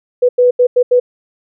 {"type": "tone bursts at uneven times", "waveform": "sine", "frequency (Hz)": 493.9, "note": "B4", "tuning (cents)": 0, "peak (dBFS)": -6, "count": 5, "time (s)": [[0.22, 0.29], [0.38, 0.51], [0.59, 0.67], [0.76, 0.83], [0.91, 1]], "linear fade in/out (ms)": 10, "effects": []}